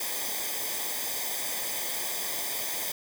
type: noise with comb filter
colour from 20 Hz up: white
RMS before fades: -32 dBFS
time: 0-2.92 s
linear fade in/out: 5 ms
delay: 0.72 ms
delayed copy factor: -0.75
effects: none